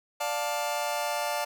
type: chord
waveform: sawtooth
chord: D minor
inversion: none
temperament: just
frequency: 587.3 / 704.8 / 881 Hz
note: D5 / F5 / A5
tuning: 0 / +16 / +2 cents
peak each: -28 / -29 / -28 dBFS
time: 0.2-1.45 s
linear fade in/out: 10 ms
effects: none